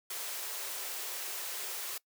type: high-pass noise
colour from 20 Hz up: white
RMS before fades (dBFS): -39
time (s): 0.1-1.98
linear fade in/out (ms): 5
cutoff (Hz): 340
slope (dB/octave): 96
effects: noise-tail reverb RT60 0.1 s tail -22 dB re dry